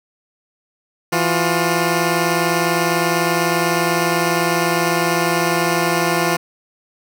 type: tone pair together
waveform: 10% pulse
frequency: 167.92 / 355.8 Hz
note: E3 / F4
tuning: +32 / +32 cents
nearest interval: octave + minor second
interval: 1300 cents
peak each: -10 dBFS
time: 1.12-6.37 s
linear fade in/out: 10 ms
effects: none